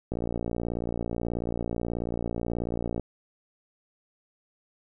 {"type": "click train", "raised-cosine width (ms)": 2, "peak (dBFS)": -17, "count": 169, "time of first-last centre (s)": [0.12, 2.997], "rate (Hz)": 58.4, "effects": []}